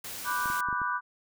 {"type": "noise", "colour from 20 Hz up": "white", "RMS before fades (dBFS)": -39, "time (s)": [0.04, 0.61], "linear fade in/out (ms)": 5}
{"type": "chord", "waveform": "sine", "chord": "G major seventh", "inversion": "first", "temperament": "equal", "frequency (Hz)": [987.8, 1174.7, 1480, 1568], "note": ["B5", "D6", "F#6", "G6"], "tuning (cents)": [0, 0, 0, 0], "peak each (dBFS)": [-32, -32, -32, -38], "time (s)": [0.24, 1.01], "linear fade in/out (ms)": 50}
{"type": "clicks", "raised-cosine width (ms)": 3, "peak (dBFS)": -30, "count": 5, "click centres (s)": [0.458, 0.501, 0.687, 0.728, 0.817]}
{"effects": []}